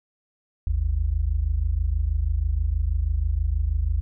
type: tone pair together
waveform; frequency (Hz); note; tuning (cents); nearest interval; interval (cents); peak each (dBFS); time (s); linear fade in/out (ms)
sine; 51.55 / 77.78; G#1 / D#2; -12 / 0; perfect fifth; 712; -23; 0.67-4.01; 0
effects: none